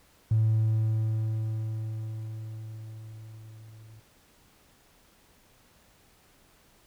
triangle tone with level ramp, 110 Hz, A2, in tune, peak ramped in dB -16 to -46 dBFS, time 0.31-4 s, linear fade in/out 5 ms, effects tanh soft clip ceiling -17 dBFS + pink hiss -61 dBFS RMS until 6.86 s

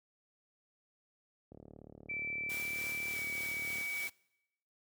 click train, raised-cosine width 2 ms, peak -38 dBFS, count 86, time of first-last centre 1.52-3.811 s, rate 37.1 Hz
sine tone with pitch glide, 2327 to 2274 Hz, D7 to C#7, -17 to +44 cents, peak -36 dBFS, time 2.09-4.08 s, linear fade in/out 10 ms, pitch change -39 cents, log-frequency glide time 3.12-3.19 s
white noise with tremolo, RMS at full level -45 dBFS, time 2.49-4.1 s, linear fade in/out 10 ms, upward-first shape sine, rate 3.4 Hz, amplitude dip 30%
effects noise-tail reverb RT60 0.9 s tail -24 dB re dry + high-pass 60 Hz 12 dB/octave

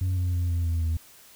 sine tone with pitch steps, 92.2 / 89.89 / 87.63 / 85.43 / 83.29 / 81.2 Hz, F#2 / F#2 / F2 / F2 / E2 / E2, -6 / -50 / +6 / -38 / +18 / -26 cents, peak -20 dBFS, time 0.01-0.97 s, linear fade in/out 5 ms, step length 160 ms, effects tanh soft clip ceiling -22 dBFS + white hiss -52 dBFS RMS until 1.35 s

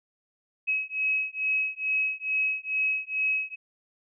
sine beating tone pair, 2556 / 2558.3 Hz, D#7 / D#7, +46 / +48 cents, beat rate 2.3 Hz, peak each -28 dBFS, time 0.67-3.56 s, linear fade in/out 20 ms, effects none

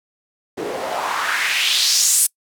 white noise with band-pass filter sweep, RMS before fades -19 dBFS, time 0.57-2.27 s, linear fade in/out 10 ms, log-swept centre 350 to 9900 Hz, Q 2.6, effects noise-tail reverb RT60 0.1 s tail -25 dB re dry

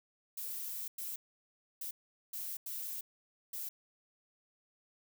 violet noise bursts at uneven times, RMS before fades -41 dBFS, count 6, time 0.37-0.88 / 0.98-1.16 / 1.81-1.91 / 2.33-2.57 / 2.66-3.01 / 3.53-3.69 s, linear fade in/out 5 ms, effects none

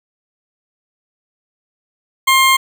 20% pulse tone, 1062 Hz, C6, 25 cents sharp, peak -4 dBFS, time 2.27-2.57 s, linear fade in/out 10 ms, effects none

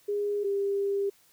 sine tone pair in turn, 410 / 398.6 Hz, G#4 / G4, -22 / +29 cents, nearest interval unison, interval 49 cents, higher first, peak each -26 / -25 dBFS, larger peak second, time 0.08-0.44 / 0.44-1.1 s, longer second, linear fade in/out 10 ms, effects white hiss -62 dBFS RMS until 1.32 s

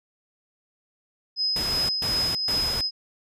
sine tone with tremolo, 5060 Hz, D#8, 28 cents sharp, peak -21 dBFS, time 1.36-2.91 s, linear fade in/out 50 ms, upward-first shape triangle, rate 2.7 Hz, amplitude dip 40%
pink noise bursts, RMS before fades -32 dBFS, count 3, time 1.56-2.81 s, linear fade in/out 2 ms, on 330 ms, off 130 ms
effects resampled to 32000 Hz

